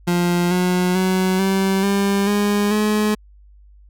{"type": "tone with pitch steps", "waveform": "30% pulse", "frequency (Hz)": [175.1, 180.75, 186.59, 192.61, 198.83, 205.2, 211.9], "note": ["F3", "F#3", "F#3", "G3", "G3", "G#3", "G#3"], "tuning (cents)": [5, -40, 15, -30, 25, -21, 35], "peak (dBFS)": -13, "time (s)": [0.07, 3.15], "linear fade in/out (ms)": 10, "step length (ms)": 440, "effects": ["added 50 Hz sine -44 dBFS peak until 3.89 s"]}